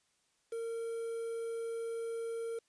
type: tone with quantisation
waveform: triangle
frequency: 459.1 Hz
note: A#4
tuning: 26 cents flat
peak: -34 dBFS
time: 0.52-2.59 s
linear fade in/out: 5 ms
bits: 9
effects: white hiss -75 dBFS RMS until 2.68 s + resampled to 22050 Hz